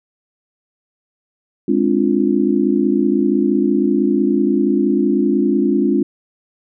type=chord; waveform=sine; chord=D half-diminished seventh; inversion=second; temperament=equal with one note detuned; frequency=207.7 / 263.3 / 293.7 / 349.2 Hz; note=Ab3 / C4 / D4 / F4; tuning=0 / +11 / 0 / 0 cents; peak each=-18 dBFS; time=1.68-6.03 s; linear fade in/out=5 ms; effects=none